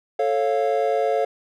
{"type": "chord", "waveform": "triangle", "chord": "A augmented", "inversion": "none", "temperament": "equal with one note detuned", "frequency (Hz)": [440, 549.3, 698.5], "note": ["A4", "C#5", "E#5"], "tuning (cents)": [0, -16, 0], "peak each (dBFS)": -21, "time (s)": [0.19, 1.25], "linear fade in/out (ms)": 5, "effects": []}